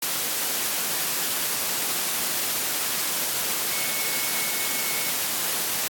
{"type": "tone in noise", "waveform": "sine", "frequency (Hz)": 2200, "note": "C#7", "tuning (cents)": -14, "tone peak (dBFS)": -35, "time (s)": [3.72, 5.1], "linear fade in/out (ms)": 5, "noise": "white", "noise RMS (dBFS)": -26, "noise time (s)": [0.02, 5.88], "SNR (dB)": -12, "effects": ["high-pass 150 Hz 12 dB/octave", "AAC 64 kbps"]}